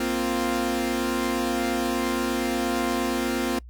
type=chord; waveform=sawtooth; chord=Bb suspended second; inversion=none; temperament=equal; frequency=233.1 / 261.6 / 349.2 Hz; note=Bb3 / C4 / F4; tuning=0 / 0 / 0 cents; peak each=-25 / -23 / -24 dBFS; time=0-3.59 s; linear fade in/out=5 ms; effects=noise-tail reverb RT60 0.1 s tail -24 dB re dry + added 60 Hz sine -40 dBFS peak until 3.69 s